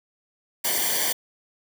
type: noise with comb filter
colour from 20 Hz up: white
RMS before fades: -24 dBFS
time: 0.64-1.13 s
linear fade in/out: 10 ms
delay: 0.76 ms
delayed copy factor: -0.8
effects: none